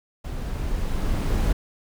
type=noise with level ramp; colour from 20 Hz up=brown; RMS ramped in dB=-30 to -20 dBFS; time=0.24-1.53 s; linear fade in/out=10 ms; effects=none